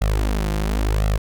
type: tone with flanger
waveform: sawtooth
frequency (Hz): 51.91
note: G#1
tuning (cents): 0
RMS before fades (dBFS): -20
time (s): 0.01-1.18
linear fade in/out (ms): 10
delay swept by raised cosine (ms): 1.5 to 5.8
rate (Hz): 0.95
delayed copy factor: +1
effects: none